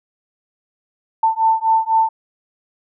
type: beating tone pair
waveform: sine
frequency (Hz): 890 / 894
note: A5 / A5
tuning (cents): +20 / +27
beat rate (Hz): 4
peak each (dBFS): -16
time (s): 1.23-2.09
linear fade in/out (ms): 5
effects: none